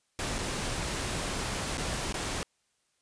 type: noise with dropouts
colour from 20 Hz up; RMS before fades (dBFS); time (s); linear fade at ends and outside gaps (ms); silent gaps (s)
pink; -33; 0.19-2.43; 0; 0.383-0.388 / 1.772-1.78 / 2.125-2.142
effects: white hiss -74 dBFS RMS until 3.01 s + resampled to 22050 Hz